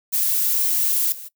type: noise with level steps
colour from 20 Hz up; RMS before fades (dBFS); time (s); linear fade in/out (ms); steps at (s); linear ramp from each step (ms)
violet; -20 / -36; 0.12-1.29; 20; 1.12; 2
effects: noise-tail reverb RT60 0.1 s tail -21 dB re dry